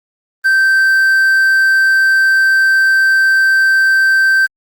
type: tone with quantisation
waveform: triangle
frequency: 1558 Hz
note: G6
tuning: 11 cents flat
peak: -6 dBFS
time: 0.44-4.47 s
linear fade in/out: 20 ms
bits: 6
effects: Opus 32 kbps